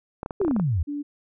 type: clicks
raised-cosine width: 1 ms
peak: -17 dBFS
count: 9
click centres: 0.231 / 0.261 / 0.308 / 0.415 / 0.449 / 0.481 / 0.511 / 0.564 / 0.598 s
type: exponential sweep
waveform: sine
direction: down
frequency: 426.7 to 73.5 Hz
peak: -20 dBFS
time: 0.4-0.83 s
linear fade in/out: 5 ms
type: tone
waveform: sine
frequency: 290 Hz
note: D4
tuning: 22 cents flat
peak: -27 dBFS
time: 0.87-1.03 s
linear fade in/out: 20 ms
effects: none